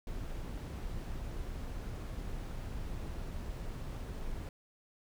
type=noise; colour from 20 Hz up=brown; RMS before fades=-40 dBFS; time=0.07-4.49 s; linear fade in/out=2 ms; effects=none